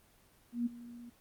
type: tone with ADSR envelope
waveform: sine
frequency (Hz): 238.4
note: A#3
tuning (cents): +39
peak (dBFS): -28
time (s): 0.52-1.1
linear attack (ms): 140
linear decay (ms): 17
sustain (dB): -18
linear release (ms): 12
effects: pink hiss -65 dBFS RMS until 1.2 s + Opus 24 kbps